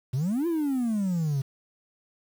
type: exponential two-way sweep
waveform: triangle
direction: up then down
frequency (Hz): 118.8 to 349.2 to 131.6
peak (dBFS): -21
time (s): 0.13-1.42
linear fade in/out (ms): 10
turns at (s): 0.47
effects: tanh soft clip ceiling -18 dBFS + 8-bit